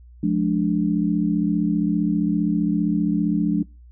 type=chord; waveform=sine; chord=D diminished; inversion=first; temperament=just; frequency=176.2 / 211.4 / 293.7 Hz; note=F3 / Ab3 / D4; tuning=+16 / +31 / 0 cents; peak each=-22 dBFS; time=0.23-3.63 s; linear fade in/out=5 ms; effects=noise-tail reverb RT60 0.3 s tail -25 dB re dry + added 60 Hz sine -43 dBFS peak until 3.91 s